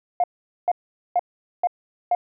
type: tone bursts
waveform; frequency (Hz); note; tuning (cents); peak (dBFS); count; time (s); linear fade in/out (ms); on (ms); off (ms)
sine; 710; F5; +28; -15; 5; 0.2-2.15; 2; 38; 440
effects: tanh soft clip ceiling -11 dBFS